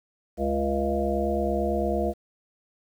harmonic tone with a mistuned harmonic, 68.9 Hz, C#2, 10 cents flat, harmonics 1 / 3 / 5 / 7 / 9 / 10, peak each -30 / -30 / -30 / -30 / -30 / -30 dBFS, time 0.37-2.14 s, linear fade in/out 50 ms, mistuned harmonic 3, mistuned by +22 cents, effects 9-bit

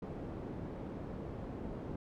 white low-pass noise, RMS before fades -43 dBFS, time 0.02-1.96 s, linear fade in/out 5 ms, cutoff 370 Hz, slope 12 dB/octave, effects none

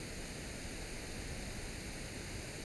pink noise with comb filter, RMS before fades -44 dBFS, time 0-2.64 s, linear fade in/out 2 ms, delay 0.45 ms, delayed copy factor +0.6, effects resampled to 24000 Hz

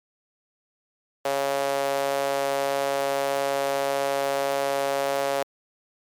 sawtooth tone with high-pass filter, 138.59 Hz, C#3, in tune, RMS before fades -25 dBFS, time 1.25-5.43 s, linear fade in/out 5 ms, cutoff 570 Hz, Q 3.2, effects MP3 96 kbps

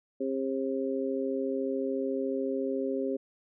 harmonic tone, 133.9 Hz, C3, 40 cents sharp, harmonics 2 / 3 / 4, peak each -32 / -32 / -34 dBFS, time 0.2-3.17 s, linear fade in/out 10 ms, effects none

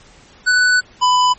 square tone pair in turn, 1490 / 998.2 Hz, F#6 / B5, +12 / +18 cents, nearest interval perfect fifth, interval 694 cents, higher first, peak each -11 / -11 dBFS, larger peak neither, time 0.46-0.81 / 1.01-1.34 s, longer first, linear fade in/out 20 ms, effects pink hiss -46 dBFS RMS until 1.38 s + MP3 32 kbps

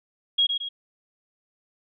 sine tone with echo, 3293 Hz, G#7, 15 cents flat, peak -17 dBFS, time 0.38-0.47 s, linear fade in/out 10 ms, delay 110 ms, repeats 2, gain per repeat -6 dB, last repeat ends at 0.69 s, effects none

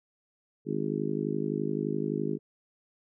harmonic tone, 51.7 Hz, G#1, 7 cents flat, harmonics 3 / 4 / 5 / 6 / 7 / 8, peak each -35 / -35 / -35 / -35 / -35 / -35 dBFS, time 0.65-2.39 s, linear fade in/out 50 ms, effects none

